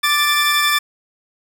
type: tone pair together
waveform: 20% pulse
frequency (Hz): 1176.4 / 1759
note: D6 / A6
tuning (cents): +3 / -1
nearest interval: perfect fifth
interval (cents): 696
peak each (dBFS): -12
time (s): 0.03-0.79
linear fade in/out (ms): 10
effects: none